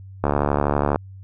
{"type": "click train", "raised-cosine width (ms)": 1, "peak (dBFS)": -5, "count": 53, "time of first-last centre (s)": [0.24, 0.959], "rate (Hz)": 72.3, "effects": ["added 96 Hz sine -37 dBFS peak until 1.23 s"]}